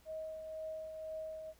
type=tone with tremolo; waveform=sine; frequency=632 Hz; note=D#5; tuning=27 cents sharp; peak=-39 dBFS; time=0.05-1.54 s; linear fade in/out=50 ms; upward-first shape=triangle; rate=2 Hz; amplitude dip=45%; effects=added 60 Hz sine -66 dBFS peak until 1.59 s + pink hiss -67 dBFS RMS until 1.59 s